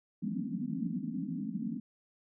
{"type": "band-pass noise", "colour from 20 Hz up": "white", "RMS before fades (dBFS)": -36, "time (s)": [0.22, 1.8], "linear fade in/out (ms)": 5, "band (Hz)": [160, 280], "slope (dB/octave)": 96, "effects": []}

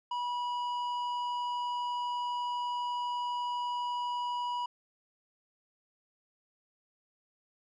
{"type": "tone with tanh clipping", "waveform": "triangle", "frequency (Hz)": 974, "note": "B5", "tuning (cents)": -24, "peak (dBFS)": -33, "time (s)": [0.11, 4.66], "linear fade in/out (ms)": 5, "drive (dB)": 13, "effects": []}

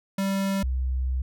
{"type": "tone pair in turn", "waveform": ["square", "sine"], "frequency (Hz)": [195.1, 64.25], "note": ["G3", "C2"], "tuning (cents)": [-8, -31], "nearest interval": "octave + perfect fifth", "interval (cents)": 1923, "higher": "first", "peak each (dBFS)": [-24, -23], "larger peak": "second", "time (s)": [[0.18, 0.63], [0.63, 1.22]], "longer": "second", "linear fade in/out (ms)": 5, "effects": []}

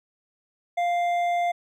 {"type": "tone with hard clipping", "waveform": "sine", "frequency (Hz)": 698.5, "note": "F5", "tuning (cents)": 0, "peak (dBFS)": -23, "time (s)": [0.77, 1.52], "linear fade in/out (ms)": 10, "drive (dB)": 7, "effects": []}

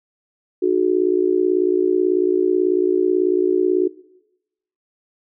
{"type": "tone with amplitude modulation", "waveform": "sine", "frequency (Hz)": 367.5, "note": "F#4", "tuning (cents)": -12, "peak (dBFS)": -10, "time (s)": [0.62, 3.88], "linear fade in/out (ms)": 10, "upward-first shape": "sine", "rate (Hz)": 58.2, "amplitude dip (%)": 90, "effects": ["noise-tail reverb RT60 0.9 s tail -19 dB re dry"]}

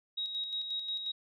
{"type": "tone with tremolo", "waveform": "sine", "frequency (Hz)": 3799, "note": "A#7", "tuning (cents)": 32, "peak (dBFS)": -32, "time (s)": [0.17, 1.12], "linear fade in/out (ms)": 10, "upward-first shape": "square", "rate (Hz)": 5.6, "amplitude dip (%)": 45, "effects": []}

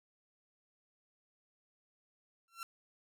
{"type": "tone with exponential growth", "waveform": "sawtooth", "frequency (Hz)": 1357, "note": "E6", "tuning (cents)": 50, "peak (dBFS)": -34, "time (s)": [2.48, 2.63], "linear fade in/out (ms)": 1, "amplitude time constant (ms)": 31, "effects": []}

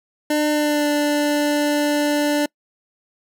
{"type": "tone with pitch glide", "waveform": "25% pulse", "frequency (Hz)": [300.2, 293.9], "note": ["D4", "D4"], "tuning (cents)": [38, 1], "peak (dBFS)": -13, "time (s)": [0.3, 2.46], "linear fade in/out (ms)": 5, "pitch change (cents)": -37, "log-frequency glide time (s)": [0.5, 0.87], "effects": ["noise-tail reverb RT60 0.1 s tail -26 dB re dry"]}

